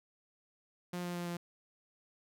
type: tone with pitch steps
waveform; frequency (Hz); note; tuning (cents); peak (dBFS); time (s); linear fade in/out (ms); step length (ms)
sawtooth; 177.3 / 175.87 / 174.46 / 173.05; F3 / F3 / F3 / F3; +26 / +12 / -2 / -16; -33; 0.93-1.37; 5; 110
effects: none

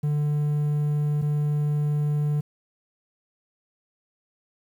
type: tone pair in turn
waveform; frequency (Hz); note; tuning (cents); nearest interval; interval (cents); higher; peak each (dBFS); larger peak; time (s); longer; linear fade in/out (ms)
triangle; 147.9 / 147.9; D3 / D3; +13 / +13; unison; 0; neither; -19; neither; 0.03-1.22 / 1.22-2.41; neither; 10
effects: 9-bit

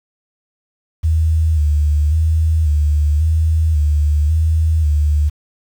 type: tone with vibrato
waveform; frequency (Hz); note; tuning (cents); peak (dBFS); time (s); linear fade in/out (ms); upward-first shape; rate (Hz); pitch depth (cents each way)
sine; 77.2; D#2; -13; -11; 1.03-5.3; 20; square; 0.92; 59
effects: 7-bit

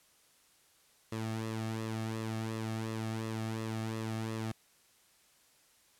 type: tone with flanger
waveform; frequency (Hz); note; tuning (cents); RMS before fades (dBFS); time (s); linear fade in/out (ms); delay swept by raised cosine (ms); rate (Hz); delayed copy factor
sawtooth; 111.3; A2; +20; -37; 1.12-4.52; 5; 1.3 to 2.06; 2.8; -0.6
effects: white hiss -66 dBFS RMS until 5.99 s + low-pass 12000 Hz 12 dB/octave

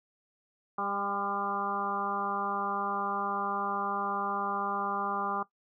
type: harmonic tone with a mistuned harmonic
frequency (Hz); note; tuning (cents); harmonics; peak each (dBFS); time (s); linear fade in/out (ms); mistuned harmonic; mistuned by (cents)
199.7; G3; +32; 1 / 2 / 3 / 4 / 5 / 6 / 7; -41 / -41 / -44 / -35 / -38 / -33 / -42; 0.78-5.43; 5; 5; +27
effects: noise-tail reverb RT60 0.1 s tail -17 dB re dry

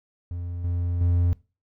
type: tone with level steps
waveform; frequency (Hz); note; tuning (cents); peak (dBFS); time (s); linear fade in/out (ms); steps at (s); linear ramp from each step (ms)
triangle; 87.31; F2; 0; -27 / -21 / -16; 0.31-1.33; 0; 0.64 / 1.01; 2
effects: noise-tail reverb RT60 0.3 s tail -21 dB re dry

